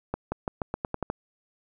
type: accelerating click train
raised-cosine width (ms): 1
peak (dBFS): -14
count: 9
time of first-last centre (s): 0.14-1.101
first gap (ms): 180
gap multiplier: 0.88
effects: none